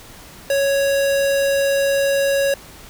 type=tone; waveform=square; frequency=554.4 Hz; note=C#5; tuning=in tune; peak=-16 dBFS; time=0.5-2.54 s; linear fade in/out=2 ms; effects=pink hiss -41 dBFS RMS until 2.89 s